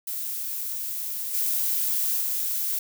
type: noise with level steps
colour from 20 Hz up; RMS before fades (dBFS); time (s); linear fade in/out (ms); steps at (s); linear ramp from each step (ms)
violet; -31 / -25 / -27; 0.07-2.79; 5; 1.33 / 2.2; 20
effects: none